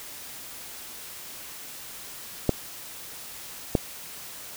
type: clicks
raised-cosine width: 2 ms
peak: -6 dBFS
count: 2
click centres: 2.493 / 3.752 s
effects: white hiss -41 dBFS RMS until 4.56 s